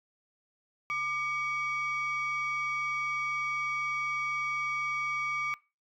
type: tone pair together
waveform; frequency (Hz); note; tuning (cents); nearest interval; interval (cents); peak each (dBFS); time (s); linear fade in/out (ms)
sine; 1196 / 2258; D6 / C#7; +31 / +31; major seventh; 1100; -31 / -30; 0.9-5.54; 0
effects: noise-tail reverb RT60 0.3 s tail -23 dB re dry + tanh soft clip ceiling -26 dBFS